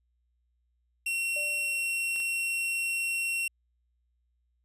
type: tone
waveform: 45% pulse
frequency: 2728 Hz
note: F7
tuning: 41 cents flat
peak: -28 dBFS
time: 1.06-3.48 s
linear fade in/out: 5 ms
type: tone with exponential decay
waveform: sine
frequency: 590 Hz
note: D5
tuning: 8 cents sharp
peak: -37 dBFS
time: 1.36-2.1 s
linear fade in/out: 5 ms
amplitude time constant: 160 ms
type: clicks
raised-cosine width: 0.2 ms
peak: -29 dBFS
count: 2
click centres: 2.161 / 2.202 s
effects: added 60 Hz sine -70 dBFS peak until 4.64 s + resampled to 32000 Hz